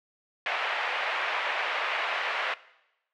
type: band-pass noise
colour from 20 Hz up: white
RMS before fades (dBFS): -30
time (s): 0.46-2.54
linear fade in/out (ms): 2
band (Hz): 570 to 2600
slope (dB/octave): 24
effects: noise-tail reverb RT60 0.9 s tail -19 dB re dry